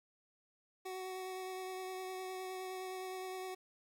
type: tone with vibrato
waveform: 25% pulse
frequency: 373.4 Hz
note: F#4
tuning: 16 cents sharp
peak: -38 dBFS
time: 0.85-3.55 s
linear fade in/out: 10 ms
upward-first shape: triangle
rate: 9.7 Hz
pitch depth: 18 cents each way
effects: 11-bit